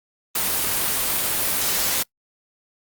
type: noise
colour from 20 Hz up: white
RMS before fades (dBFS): -22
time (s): 0.35-2.03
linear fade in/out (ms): 5
effects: noise-tail reverb RT60 0.1 s tail -26 dB re dry + Opus 32 kbps